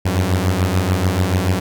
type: beating tone pair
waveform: sawtooth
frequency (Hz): 89 / 95.9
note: F2 / G2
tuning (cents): +33 / -37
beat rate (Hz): 6.9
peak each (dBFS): -14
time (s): 0.05-1.6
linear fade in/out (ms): 10
effects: none